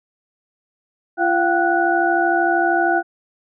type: tone cluster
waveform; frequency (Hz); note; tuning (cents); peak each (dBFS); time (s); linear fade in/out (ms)
sine; 341.7 / 695 / 768 / 1473; F4 / F5 / G5 / F#6; -38 / -9 / -36 / -8; -20; 1.17-3.03; 50
effects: none